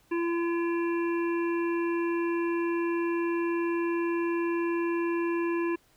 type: harmonic tone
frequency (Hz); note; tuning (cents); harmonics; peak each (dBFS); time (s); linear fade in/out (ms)
340; F4; -46; 1 / 3 / 5 / 7 / 8; -26 / -36 / -40 / -43 / -44; 0.11-5.76; 10
effects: pink hiss -64 dBFS RMS until 5.96 s